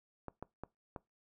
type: clicks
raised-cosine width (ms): 1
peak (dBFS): -28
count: 4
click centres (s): 0.283 / 0.426 / 0.636 / 0.962
effects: noise-tail reverb RT60 0.2 s tail -22 dB re dry